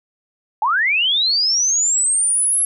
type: linear sweep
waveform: sine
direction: up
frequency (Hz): 807 to 11175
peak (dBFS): -14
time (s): 0.62-2.65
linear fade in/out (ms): 2
effects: none